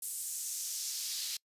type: noise with high-pass filter sweep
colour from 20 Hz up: pink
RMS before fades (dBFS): -38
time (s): 0.02-1.37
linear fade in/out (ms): 5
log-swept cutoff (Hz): 9100 to 4100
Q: 1.9
effects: noise-tail reverb RT60 0.1 s tail -26 dB re dry + resampled to 32000 Hz

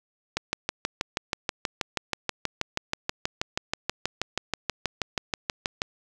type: click train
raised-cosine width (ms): 0.2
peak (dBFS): -8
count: 35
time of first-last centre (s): 0.37-5.819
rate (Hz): 6.24
effects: none

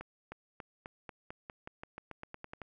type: accelerating click train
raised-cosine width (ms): 0.5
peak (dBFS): -28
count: 16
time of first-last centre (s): 0.01-2.617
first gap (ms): 310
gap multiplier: 0.91
effects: none

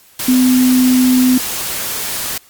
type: tone in noise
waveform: sine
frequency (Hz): 254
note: B3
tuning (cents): +49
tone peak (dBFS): -8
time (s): 0.28-1.38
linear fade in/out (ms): 5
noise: white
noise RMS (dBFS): -21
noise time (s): 0.19-2.38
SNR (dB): +10
effects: white hiss -47 dBFS RMS until 2.49 s + Opus 48 kbps

